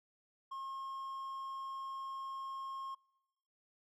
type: tone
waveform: triangle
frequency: 1076 Hz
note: C6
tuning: 48 cents sharp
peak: -39 dBFS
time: 0.51-2.95 s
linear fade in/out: 10 ms
effects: noise-tail reverb RT60 1.0 s tail -26 dB re dry